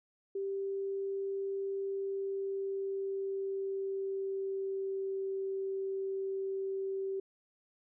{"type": "tone with pitch glide", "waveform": "sine", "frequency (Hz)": [392, 387.1], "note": ["G4", "G4"], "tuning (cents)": [0, -22], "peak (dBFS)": -33, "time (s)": [0.35, 7.2], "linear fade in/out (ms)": 5, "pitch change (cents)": -22, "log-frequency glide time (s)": [1.84, 5.26], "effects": []}